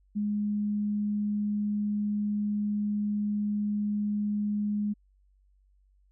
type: tone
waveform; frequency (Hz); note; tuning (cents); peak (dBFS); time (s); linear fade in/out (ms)
sine; 207.7; G#3; 0; -26; 0.15-4.94; 20
effects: added 48 Hz sine -61 dBFS peak until 6.11 s